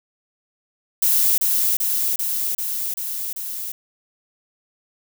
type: noise with echo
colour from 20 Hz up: violet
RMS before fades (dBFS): -17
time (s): 1.02-1.38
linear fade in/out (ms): 5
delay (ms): 390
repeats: 6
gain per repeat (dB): -2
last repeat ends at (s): 3.72
effects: none